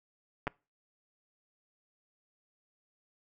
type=clicks; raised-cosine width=0.5 ms; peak=-18 dBFS; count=2; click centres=0.47 / 0.477 s; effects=noise-tail reverb RT60 0.3 s tail -24 dB re dry